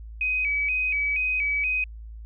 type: tone with vibrato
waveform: sine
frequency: 2394 Hz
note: D7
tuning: 33 cents sharp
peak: -22 dBFS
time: 0.21-1.84 s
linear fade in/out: 2 ms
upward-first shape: square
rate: 2.1 Hz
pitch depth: 83 cents each way
effects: added 55 Hz sine -37 dBFS peak until 2.25 s